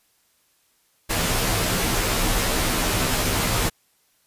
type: noise with comb filter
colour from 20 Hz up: pink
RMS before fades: -22 dBFS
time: 1.09-3.7 s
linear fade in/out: 20 ms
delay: 14 ms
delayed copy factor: -1
effects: white hiss -64 dBFS RMS until 4.26 s + resampled to 32000 Hz